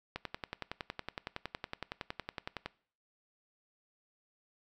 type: click train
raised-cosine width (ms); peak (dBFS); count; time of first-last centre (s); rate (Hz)
0.3; -21; 28; 0.16-2.66; 10.8
effects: noise-tail reverb RT60 0.5 s tail -21 dB re dry